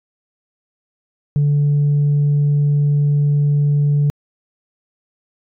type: tone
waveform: sine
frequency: 145.3 Hz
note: D3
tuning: 18 cents flat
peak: -10 dBFS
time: 1.36-4.1 s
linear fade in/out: 0 ms
effects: tanh soft clip ceiling -10 dBFS